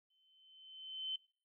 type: tone with exponential growth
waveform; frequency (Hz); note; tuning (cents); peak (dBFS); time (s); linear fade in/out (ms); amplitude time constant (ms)
sine; 3068; G7; -38; -36; 0.1-1.16; 5; 230
effects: noise-tail reverb RT60 0.4 s tail -21 dB re dry